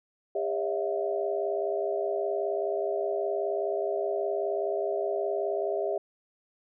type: tone cluster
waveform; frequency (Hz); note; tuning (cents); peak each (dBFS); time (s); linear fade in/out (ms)
sine; 403.3 / 560 / 645 / 704; G4 / C#5 / E5 / F5; +49 / +18 / -38 / +14; -30 / -34 / -31 / -37; 0.35-5.98; 5
effects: none